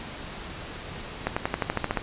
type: accelerating click train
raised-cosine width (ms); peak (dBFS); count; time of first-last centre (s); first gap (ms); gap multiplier
0.5; -9; 10; 1.27-1.973; 95; 0.95
effects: pink hiss -38 dBFS RMS until 2.02 s + resampled to 8000 Hz